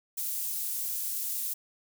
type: high-pass noise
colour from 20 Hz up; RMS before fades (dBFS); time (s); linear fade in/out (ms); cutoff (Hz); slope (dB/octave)
pink; -33; 0.17-1.54; 10; 12000; 12
effects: none